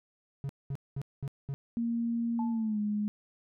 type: tone bursts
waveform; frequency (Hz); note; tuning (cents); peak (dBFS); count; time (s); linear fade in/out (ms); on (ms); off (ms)
triangle; 138.3; C#3; -4; -30; 5; 0.44-1.54; 0; 52; 210
type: tone with pitch glide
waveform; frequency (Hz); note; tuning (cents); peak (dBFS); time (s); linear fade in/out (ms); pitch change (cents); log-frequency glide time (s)
sine; 233.1 to 208.9; A#3 to G#3; 0 to +10; -28; 1.77-3.08; 0; -190; 2.49-2.79
type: tone with exponential decay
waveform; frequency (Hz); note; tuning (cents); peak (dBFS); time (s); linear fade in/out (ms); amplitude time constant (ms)
sine; 872; A5; -16; -34; 2.39-2.79; 2; 85
effects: none